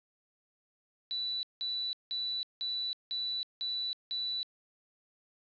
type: tone bursts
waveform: sine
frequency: 3962 Hz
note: B7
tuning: 5 cents sharp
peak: -32 dBFS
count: 7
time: 1.11-4.43 s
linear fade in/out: 0 ms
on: 320 ms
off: 180 ms
effects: resampled to 11025 Hz + 10-bit